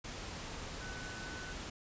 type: tone in noise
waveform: sine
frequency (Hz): 1500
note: F#6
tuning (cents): +23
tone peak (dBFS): -47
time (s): 0.81-1.53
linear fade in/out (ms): 5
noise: pink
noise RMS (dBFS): -44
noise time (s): 0.04-1.7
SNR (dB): -6
effects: resampled to 16000 Hz